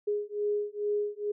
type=beating tone pair; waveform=sine; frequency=413.6 / 415.9 Hz; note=G#4 / G#4; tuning=-7 / +2 cents; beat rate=2.3 Hz; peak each=-31 dBFS; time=0.07-1.32 s; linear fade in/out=10 ms; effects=none